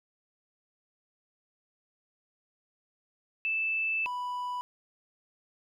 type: tone pair in turn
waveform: sine / triangle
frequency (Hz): 2637 / 987.8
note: E7 / B5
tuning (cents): 0 / 0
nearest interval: octave + perfect fourth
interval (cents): 1700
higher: first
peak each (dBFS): -27 / -30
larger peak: first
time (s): 3.45-4.06 / 4.06-4.61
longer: first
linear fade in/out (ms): 0
effects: none